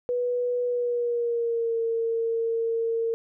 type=tone with pitch glide; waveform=sine; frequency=490 to 457.2 Hz; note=B4 to A#4; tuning=-14 to -34 cents; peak=-23 dBFS; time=0.09-3.14 s; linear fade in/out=0 ms; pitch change=-120 cents; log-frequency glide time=0.65-1.78 s; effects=none